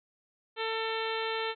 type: harmonic tone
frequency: 447 Hz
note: A4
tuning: 27 cents sharp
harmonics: 1 / 2 / 3 / 4 / 5 / 6 / 7 / 8 / 9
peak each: -34 / -37 / -39 / -40 / -41 / -42 / -42 / -43 / -44 dBFS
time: 0.56-1.55 s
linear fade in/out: 50 ms
effects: none